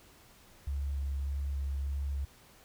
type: tone with vibrato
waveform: sine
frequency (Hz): 69.5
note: C#2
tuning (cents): +5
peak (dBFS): -31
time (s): 0.67-2.25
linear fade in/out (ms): 5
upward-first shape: square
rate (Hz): 1.7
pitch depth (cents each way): 10
effects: pink hiss -59 dBFS RMS until 2.64 s